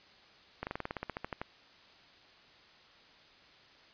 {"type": "slowing click train", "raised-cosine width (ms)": 0.5, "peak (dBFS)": -21, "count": 14, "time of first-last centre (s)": [0.63, 1.415], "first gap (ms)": 39, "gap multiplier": 1.07, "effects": ["white hiss -59 dBFS RMS until 3.93 s", "resampled to 11025 Hz"]}